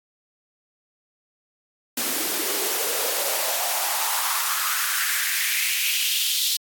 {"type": "noise with high-pass filter sweep", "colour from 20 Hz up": "white", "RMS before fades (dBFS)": -24, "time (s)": [1.97, 6.57], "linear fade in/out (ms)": 5, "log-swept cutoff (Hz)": [260, 3800], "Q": 3.3, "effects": ["AAC 64 kbps"]}